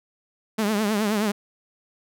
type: tone with vibrato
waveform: sawtooth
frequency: 211 Hz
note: G#3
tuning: 28 cents sharp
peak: -17 dBFS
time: 0.58-1.32 s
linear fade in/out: 10 ms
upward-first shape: triangle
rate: 9.5 Hz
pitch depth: 110 cents each way
effects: none